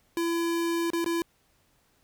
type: tone with dropouts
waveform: square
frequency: 336.9 Hz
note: E4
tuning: 38 cents sharp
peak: -26 dBFS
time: 0.17-1.22 s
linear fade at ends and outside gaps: 1 ms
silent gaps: 0.903-0.933 / 1.044-1.061 s
effects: pink hiss -67 dBFS RMS until 2.03 s